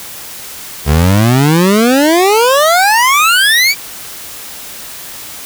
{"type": "exponential sweep", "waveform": "25% pulse", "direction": "up", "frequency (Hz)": [70.3, 2362], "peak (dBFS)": -3, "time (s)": [0.85, 3.75], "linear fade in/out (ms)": 50, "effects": ["white hiss -28 dBFS RMS until 5.45 s"]}